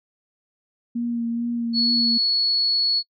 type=tone with vibrato; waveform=sine; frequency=234.9 Hz; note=A#3; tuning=13 cents sharp; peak=-22 dBFS; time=0.95-2.18 s; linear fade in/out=10 ms; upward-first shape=sine; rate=2.3 Hz; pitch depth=20 cents each way
type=tone; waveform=sine; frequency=4384 Hz; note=C#8; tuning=20 cents flat; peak=-18 dBFS; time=1.73-3.03 s; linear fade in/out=50 ms
effects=noise-tail reverb RT60 0.1 s tail -24 dB re dry